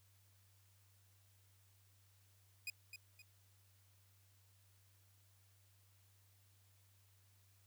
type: tone with echo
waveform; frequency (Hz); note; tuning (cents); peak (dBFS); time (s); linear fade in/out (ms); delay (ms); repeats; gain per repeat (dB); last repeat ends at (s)
sawtooth; 2480; D#7; -6; -38; 2.67-2.7; 2; 260; 2; -8; 3.22
effects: added 97 Hz sine -69 dBFS peak until 7.66 s + white hiss -74 dBFS RMS until 7.66 s